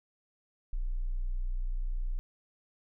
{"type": "tone", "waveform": "sine", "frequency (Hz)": 30.42, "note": "B0", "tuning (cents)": -25, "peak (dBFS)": -29, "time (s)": [0.73, 2.19], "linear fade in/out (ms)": 0, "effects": []}